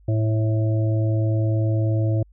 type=harmonic tone; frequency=109.6 Hz; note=A2; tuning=6 cents flat; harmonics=1 / 3 / 5 / 6; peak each=-18 / -28 / -32 / -34 dBFS; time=0.08-2.23 s; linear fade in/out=5 ms; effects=added 50 Hz sine -49 dBFS peak until 2.32 s